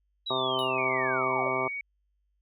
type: linear sweep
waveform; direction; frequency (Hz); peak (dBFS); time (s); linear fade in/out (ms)
sine; down; 3939 to 523.3; -31; 0.26-1.49; 10
type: harmonic tone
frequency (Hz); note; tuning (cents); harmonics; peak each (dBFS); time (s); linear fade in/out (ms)
130; C3; -11; 1 / 2 / 3 / 4 / 5 / 6 / 7 / 8 / 9; -42 / -39 / -33 / -38 / -33 / -40 / -35 / -38 / -32; 0.3-1.68; 5
type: tone with exponential decay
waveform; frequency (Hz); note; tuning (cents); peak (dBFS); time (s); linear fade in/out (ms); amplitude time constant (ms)
square; 3731; A#7; +1; -35; 0.59-0.77; 0; 39
type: tone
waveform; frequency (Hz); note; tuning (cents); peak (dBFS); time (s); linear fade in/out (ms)
sine; 2244; C#7; +21; -32; 0.78-1.81; 2
effects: added 50 Hz sine -70 dBFS peak until 2.41 s